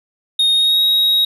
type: tone with pitch glide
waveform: triangle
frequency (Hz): 3713 to 3793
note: A#7 to A#7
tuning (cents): -8 to +29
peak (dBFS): -10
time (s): 0.39-1.25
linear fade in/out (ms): 5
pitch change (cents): +37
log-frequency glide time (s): 0.54-0.83
effects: none